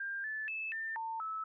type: tone with pitch steps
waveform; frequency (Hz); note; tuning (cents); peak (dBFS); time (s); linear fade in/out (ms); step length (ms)
sine; 1596 / 1743 / 2617 / 1793 / 900 / 1303; G6 / A6 / E7 / A6 / A5 / E6; +31 / -17 / -13 / +32 / +39 / -20; -36; 0-1.44; 5; 240
effects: none